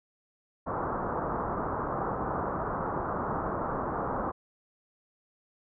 white low-pass noise, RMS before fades -32 dBFS, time 0.66-4.32 s, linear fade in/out 20 ms, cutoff 1300 Hz, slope 48 dB/octave, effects none

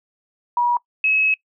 sine tone pair in turn, 963 / 2571 Hz, B5 / E7, -44 / -44 cents, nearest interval octave + perfect fourth, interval 1700 cents, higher second, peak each -15 dBFS, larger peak neither, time 0.57-0.77 / 1.04-1.34 s, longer second, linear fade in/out 2 ms, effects noise-tail reverb RT60 0.1 s tail -23 dB re dry

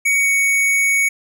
square tone with pitch glide, 2244 to 2231 Hz, C#7 to C#7, +21 to +11 cents, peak -14 dBFS, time 0.05-1.09 s, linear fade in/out 10 ms, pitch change -10 cents, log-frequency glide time 0.2-0.29 s, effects none

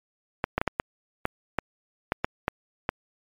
clicks, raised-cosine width 0.5 ms, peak -8 dBFS, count 11, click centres 0.441 / 0.58 / 0.615 / 0.677 / 0.799 / 1.254 / 1.587 / 2.121 / 2.245 / 2.481 / 2.891 s, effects MP3 96 kbps

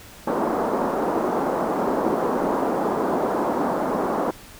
pink band-pass noise, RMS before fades -23 dBFS, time 0.27-4.31 s, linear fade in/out 5 ms, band 230 to 1100 Hz, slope 24 dB/octave, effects pink hiss -44 dBFS RMS until 4.59 s

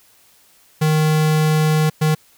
square tone bursts at uneven times, 155.1 Hz, D#3, 5 cents flat, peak -14 dBFS, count 2, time 0.81-1.9 / 2.01-2.15 s, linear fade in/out 10 ms, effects white hiss -53 dBFS RMS until 2.37 s

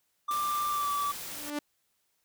triangle tone with pitch glide, 1183 to 1154.6 Hz, D6 to D6, +12 to -30 cents, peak -26 dBFS, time 0.28-1.12 s, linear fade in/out 10 ms, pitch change -42 cents, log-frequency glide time 0.69-0.91 s
white noise, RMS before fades -40 dBFS, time 0.31-1.5 s, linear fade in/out 0 ms
sawtooth tone with exponential growth, 293.7 Hz, D4, in tune, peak -25 dBFS, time 1.22-1.59 s, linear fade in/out 5 ms, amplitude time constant 79 ms
effects white hiss -75 dBFS RMS until 2.24 s

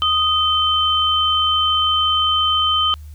sine tone pair together, 1244.5 / 3087 Hz, D#6 / G7, 0 / -27 cents, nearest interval octave + major third, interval 1573 cents, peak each -18 / -16 dBFS, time 0.02-2.94 s, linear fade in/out 0 ms, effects added 75 Hz sine -33 dBFS peak until 3.14 s + white hiss -55 dBFS RMS until 3.14 s

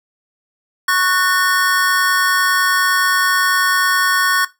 square chord, F# major, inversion second, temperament equal with one note detuned, 1108.7 / 1480 / 1817.9 Hz, C#6 / F#6 / A#6, 0 / 0 / -44 cents, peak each -18 dBFS, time 0.88-4.45 s, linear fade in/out 5 ms, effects noise-tail reverb RT60 0.2 s tail -17 dB re dry

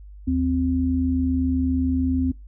sine tone pair together, 77.4 / 260.3 Hz, D#2 / C4, -9 / -9 cents, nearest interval octave + major sixth, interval 2100 cents, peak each -24 / -20 dBFS, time 0.27-2.32 s, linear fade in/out 10 ms, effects noise-tail reverb RT60 0.2 s tail -22 dB re dry + added 50 Hz sine -39 dBFS peak until 2.47 s

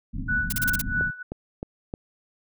pink low-pass noise, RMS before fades -31 dBFS, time 0.13-1.11 s, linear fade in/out 20 ms, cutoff 280 Hz, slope 96 dB/octave
sine tone with tremolo, 1482 Hz, F#6, 2 cents sharp, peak -21 dBFS, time 0.28-1.23 s, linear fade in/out 10 ms, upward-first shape sine, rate 3.1 Hz, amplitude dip 90%
blue noise bursts, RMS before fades -26 dBFS, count 6, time 0.5-0.816 s, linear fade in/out 5 ms, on 26 ms, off 32 ms
click train, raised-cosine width 2 ms, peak -18 dBFS, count 4, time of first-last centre 1.01-1.939 s, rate 3.23 Hz
effects none

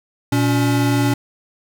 square tone pair together, 119.11 / 283.3 Hz, A#2 / C#4, +38 / +38 cents, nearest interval octave + minor third, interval 1500 cents, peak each -18 dBFS, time 0.32-1.14 s, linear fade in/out 5 ms, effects none

